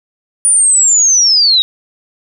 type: linear sweep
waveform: sine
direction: down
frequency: 9510 to 3729 Hz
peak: -6 dBFS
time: 0.45-1.62 s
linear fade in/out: 0 ms
effects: none